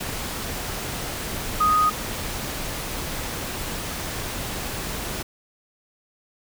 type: tone in noise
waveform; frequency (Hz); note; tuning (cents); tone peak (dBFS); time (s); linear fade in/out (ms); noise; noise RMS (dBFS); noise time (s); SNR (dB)
sine; 1244.5; D#6; 0; -16; 1.6-1.9; 10; pink; -30; 0-5.23; +11
effects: none